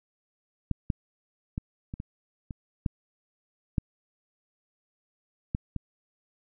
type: clicks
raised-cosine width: 5 ms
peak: -14 / -13 / -18 / -23 / -23 / -24 / -13 / -12 / -15 / -19 dBFS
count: 10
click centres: 0.713 / 0.902 / 1.579 / 1.939 / 2.001 / 2.508 / 2.862 / 3.782 / 5.549 / 5.763 s
effects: none